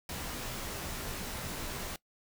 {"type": "noise with comb filter", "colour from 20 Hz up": "pink", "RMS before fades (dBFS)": -39, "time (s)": [0.09, 1.96], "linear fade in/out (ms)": 2, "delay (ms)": 19, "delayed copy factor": -0.65, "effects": ["noise-tail reverb RT60 0.1 s tail -20 dB re dry"]}